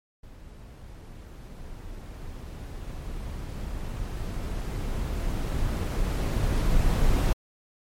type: noise with level ramp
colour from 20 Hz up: brown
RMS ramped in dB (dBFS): -45 to -21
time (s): 0.23-7.33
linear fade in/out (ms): 5
effects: MP3 64 kbps